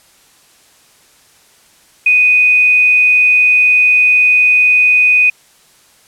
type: tone with quantisation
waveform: sine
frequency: 2489 Hz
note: D#7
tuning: in tune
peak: -6 dBFS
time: 2.06-5.3 s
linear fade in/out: 5 ms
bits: 6
effects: white hiss -48 dBFS RMS until 6.07 s + low-pass 11000 Hz 12 dB/octave